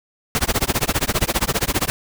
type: noise with tremolo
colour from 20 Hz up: pink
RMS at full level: -17 dBFS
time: 0.35-1.9 s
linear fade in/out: 0 ms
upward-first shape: sine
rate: 15 Hz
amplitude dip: 100%
effects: none